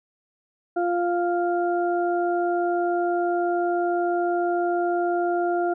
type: harmonic tone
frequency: 349.2 Hz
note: F4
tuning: in tune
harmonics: 1 / 2 / 4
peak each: -23 / -24 / -33 dBFS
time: 0.76-5.74 s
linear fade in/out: 10 ms
effects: none